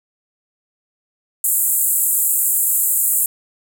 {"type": "band-pass noise", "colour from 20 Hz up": "white", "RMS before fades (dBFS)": -17, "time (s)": [1.44, 3.26], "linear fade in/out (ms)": 2, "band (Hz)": [7300, 16000], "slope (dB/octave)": 96, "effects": []}